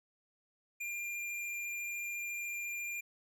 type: tone with vibrato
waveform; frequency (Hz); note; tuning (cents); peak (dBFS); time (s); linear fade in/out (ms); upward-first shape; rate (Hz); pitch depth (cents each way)
square; 2395; D7; +33; -38; 0.8-3.01; 10; triangle; 14; 9
effects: none